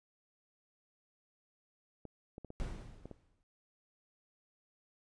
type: clicks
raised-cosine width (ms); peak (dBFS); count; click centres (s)
2; -33; 6; 2.053 / 2.381 / 2.447 / 2.504 / 3.056 / 3.113
type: noise with exponential decay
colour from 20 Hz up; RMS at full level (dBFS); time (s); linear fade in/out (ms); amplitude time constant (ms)
brown; -38; 2.6-3.43; 0; 180
effects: resampled to 22050 Hz